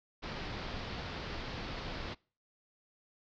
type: low-pass noise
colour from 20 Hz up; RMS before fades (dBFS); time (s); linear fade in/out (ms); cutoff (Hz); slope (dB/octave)
pink; -41; 0.22-2.15; 20; 5000; 48
effects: noise-tail reverb RT60 0.4 s tail -25 dB re dry